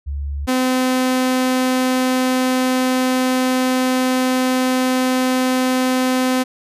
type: tone pair in turn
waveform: sine / sawtooth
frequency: 70.8 / 256.3 Hz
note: C#2 / C4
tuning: +37 / -36 cents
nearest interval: octave + minor seventh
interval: 2227 cents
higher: second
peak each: -21 / -11 dBFS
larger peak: second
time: 0.06-0.47 / 0.47-6.44 s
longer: second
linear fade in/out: 20 ms
effects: resampled to 32000 Hz